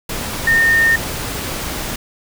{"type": "tone in noise", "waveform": "sine", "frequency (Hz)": 1827, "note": "A#6", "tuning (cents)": -35, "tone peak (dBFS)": -10, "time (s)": [0.47, 0.96], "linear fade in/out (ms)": 5, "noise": "pink", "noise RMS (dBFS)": -24, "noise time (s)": [0.09, 1.96], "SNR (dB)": 11, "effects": []}